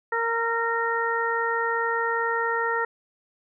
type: harmonic tone with a mistuned harmonic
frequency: 462.4 Hz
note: A#4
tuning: 14 cents flat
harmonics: 1 / 2 / 3 / 4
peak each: -28 / -28 / -28 / -28 dBFS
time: 0.12-2.85 s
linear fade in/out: 5 ms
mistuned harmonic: 3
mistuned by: -20 cents
effects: none